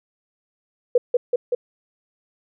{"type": "tone with echo", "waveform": "sine", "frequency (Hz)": 489.2, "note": "B4", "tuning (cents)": -16, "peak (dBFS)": -11, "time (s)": [0.95, 0.98], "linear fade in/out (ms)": 5, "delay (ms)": 190, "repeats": 3, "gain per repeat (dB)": -2, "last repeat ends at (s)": 1.55, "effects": []}